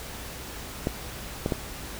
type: clicks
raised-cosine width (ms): 2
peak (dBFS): -11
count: 3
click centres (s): 0.871 / 1.461 / 1.522
effects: added 60 Hz sine -44 dBFS peak until 1.99 s + pink hiss -39 dBFS RMS until 1.99 s

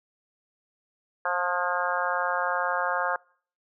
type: harmonic tone with a mistuned harmonic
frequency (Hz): 177.6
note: F3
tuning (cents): +29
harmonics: 3 / 4 / 5 / 6 / 7 / 8 / 9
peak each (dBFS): -32 / -32 / -32 / -32 / -32 / -32 / -32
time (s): 1.25-3.16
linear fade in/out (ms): 2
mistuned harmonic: 9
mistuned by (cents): +24
effects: noise-tail reverb RT60 0.5 s tail -25 dB re dry

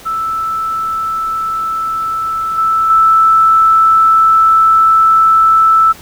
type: tone with level steps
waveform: sine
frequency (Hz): 1318.5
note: E6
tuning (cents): 0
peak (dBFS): -14 / -9 / -5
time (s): 0.05-5.93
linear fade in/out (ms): 20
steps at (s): 2.58 / 2.9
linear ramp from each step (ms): 2
effects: pink hiss -36 dBFS RMS until 6.01 s

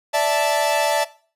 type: chord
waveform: 45% pulse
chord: D suspended second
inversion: none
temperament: equal with one note detuned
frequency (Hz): 585 / 659.3 / 880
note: D5 / E5 / A5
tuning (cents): -7 / 0 / 0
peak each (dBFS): -21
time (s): 0.13-1.05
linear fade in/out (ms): 20
effects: noise-tail reverb RT60 0.4 s tail -18 dB re dry + resampled to 32000 Hz

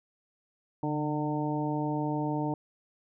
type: harmonic tone with a mistuned harmonic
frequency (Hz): 150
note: D3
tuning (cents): +37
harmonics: 1 / 2 / 3 / 4 / 5 / 6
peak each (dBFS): -33 / -31 / -39 / -39 / -39 / -36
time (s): 0.83-2.54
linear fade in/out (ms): 2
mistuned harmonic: 1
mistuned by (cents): -38
effects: none

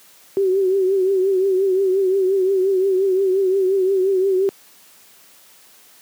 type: tone with vibrato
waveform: sine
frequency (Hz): 381.7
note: G4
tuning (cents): -46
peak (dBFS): -14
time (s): 0.37-4.49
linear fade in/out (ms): 0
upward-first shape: triangle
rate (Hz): 5.7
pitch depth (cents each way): 78
effects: white hiss -49 dBFS RMS until 6.01 s + high-pass 150 Hz 12 dB/octave

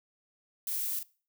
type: noise with echo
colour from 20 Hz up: violet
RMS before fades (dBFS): -34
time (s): 0.67-0.99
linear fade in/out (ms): 2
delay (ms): 41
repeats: 1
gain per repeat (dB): -6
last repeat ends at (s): 1.031
effects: noise-tail reverb RT60 0.4 s tail -22 dB re dry

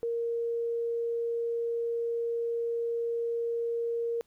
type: tone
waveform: sine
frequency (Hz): 466.2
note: A#4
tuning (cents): 0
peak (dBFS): -28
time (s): 0.03-4.21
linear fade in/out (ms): 0
effects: pink hiss -70 dBFS RMS until 4.26 s

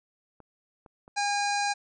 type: clicks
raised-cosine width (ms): 1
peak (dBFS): -36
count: 3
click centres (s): 0.403 / 0.862 / 1.079
type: harmonic tone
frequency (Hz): 813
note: G#5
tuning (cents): -37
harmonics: 1 / 2 / 3 / 5 / 6 / 7 / 8 / 9 / 10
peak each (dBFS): -27 / -33 / -35 / -36 / -39 / -41 / -40 / -45 / -43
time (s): 1.16-1.74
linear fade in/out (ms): 20
effects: none

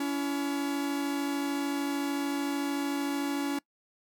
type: tone pair together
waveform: 45% pulse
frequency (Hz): 282.4 / 335.8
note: C#4 / E4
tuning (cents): +32 / +32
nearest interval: minor third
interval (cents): 300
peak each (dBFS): -29 / -37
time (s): 0-3.59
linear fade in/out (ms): 5
effects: noise-tail reverb RT60 0.1 s tail -23 dB re dry

